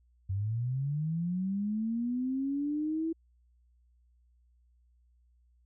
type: linear sweep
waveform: sine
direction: up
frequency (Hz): 92.5 to 329.6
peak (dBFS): -29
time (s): 0.29-3.13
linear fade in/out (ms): 10
effects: added 60 Hz sine -63 dBFS peak until 5.65 s